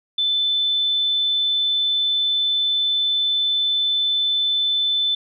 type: tone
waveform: sine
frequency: 3520 Hz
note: A7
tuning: in tune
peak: -17 dBFS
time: 0.18-5.15 s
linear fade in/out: 5 ms
effects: none